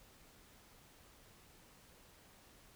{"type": "silence", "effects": ["pink hiss -63 dBFS RMS until 2.75 s"]}